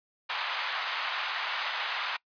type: band-pass noise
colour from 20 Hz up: pink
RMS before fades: -33 dBFS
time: 0.29-2.17 s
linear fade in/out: 10 ms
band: 880 to 4000 Hz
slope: 24 dB/octave
effects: noise-tail reverb RT60 0.1 s tail -23 dB re dry + resampled to 11025 Hz